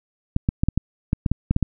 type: clicks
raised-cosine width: 5 ms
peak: -6 dBFS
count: 11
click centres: 0.364 / 0.489 / 0.635 / 0.686 / 0.776 / 1.131 / 1.262 / 1.316 / 1.51 / 1.564 / 1.627 s
effects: none